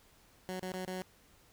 15% pulse tone with dropouts, 185 Hz, F#3, in tune, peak -31 dBFS, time 0.49-1.02 s, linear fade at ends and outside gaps 0 ms, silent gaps 0.595-0.626 / 0.719-0.739 / 0.852-0.876 s, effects pink hiss -64 dBFS RMS until 1.52 s

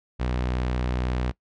sawtooth tone, 62 Hz, B1, 7 cents sharp, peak -20 dBFS, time 0.19-1.32 s, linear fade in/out 20 ms, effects noise-tail reverb RT60 0.1 s tail -21 dB re dry + low-pass 4000 Hz 12 dB/octave

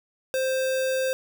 sine tone with sample-and-hold, 523.3 Hz, C5, in tune, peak -22 dBFS, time 0.34-1.13 s, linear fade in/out 0 ms, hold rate 2100 Hz, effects none

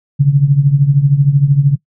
sine tone with tremolo, 141.1 Hz, C#3, 31 cents sharp, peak -3 dBFS, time 0.19-1.76 s, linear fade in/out 20 ms, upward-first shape triangle, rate 13 Hz, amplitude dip 80%, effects noise-tail reverb RT60 0.1 s tail -20 dB re dry

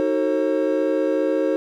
triangle chord, D# diminished seventh, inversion none, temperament just, 311.1 / 373.4 / 448 / 537.6 Hz, D#4 / F#4 / A4 / C5, 0 / +16 / +31 / +47 cents, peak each -21 / -24 / -23 / -20 dBFS, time 0-1.56 s, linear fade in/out 0 ms, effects none

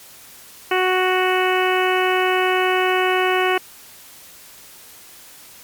harmonic tone, 370 Hz, F#4, in tune, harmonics 1 / 2 / 3 / 4 / 5 / 6 / 7 / 8, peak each -19 / -22 / -24 / -25 / -26 / -27 / -27 / -28 dBFS, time 0.71-3.58 s, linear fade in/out 5 ms, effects white hiss -43 dBFS RMS until 5.63 s + MP3 96 kbps

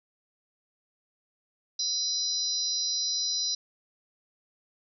sine tone cluster, 4007 / 4992 / 5730 Hz, B7 / D#8 / F8, +24 / +5 / +44 cents, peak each -31 dBFS, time 1.79-3.55 s, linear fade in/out 5 ms, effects none

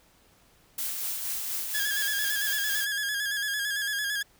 blue noise with tremolo, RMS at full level -31 dBFS, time 0.78-2.85 s, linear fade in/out 5 ms, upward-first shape sine, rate 4.2 Hz, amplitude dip 30%
sawtooth tone with vibrato, 1661.2 Hz, G#6, in tune, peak -24 dBFS, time 1.74-4.23 s, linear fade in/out 10 ms, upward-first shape square, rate 8.9 Hz, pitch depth 43 cents each way
effects pink hiss -61 dBFS RMS until 4.39 s

